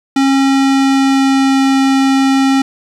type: tone with pitch glide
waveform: square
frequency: 271.6 to 269.4 Hz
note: C#4 to C#4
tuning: -35 to -49 cents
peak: -9 dBFS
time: 0.16-2.62 s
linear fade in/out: 5 ms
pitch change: -14 cents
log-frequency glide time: 0.37-1.79 s
effects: low-pass 7000 Hz 12 dB/octave + 7-bit